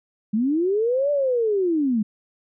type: linear two-way sweep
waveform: sine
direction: up then down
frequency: 202.1 to 589 to 202.1 Hz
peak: -18 dBFS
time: 0.33-2.03 s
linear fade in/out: 10 ms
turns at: 1.11 s
effects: none